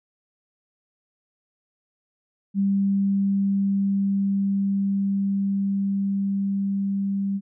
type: tone with level ramp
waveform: sine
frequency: 197.3 Hz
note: G3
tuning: 11 cents sharp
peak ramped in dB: -18 to -22 dBFS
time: 2.54-7.41 s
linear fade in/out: 50 ms
effects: none